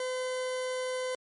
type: tone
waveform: 40% pulse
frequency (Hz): 510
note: C5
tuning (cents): -44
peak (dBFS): -30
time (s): 0-1.15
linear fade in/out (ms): 2
effects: MP3 48 kbps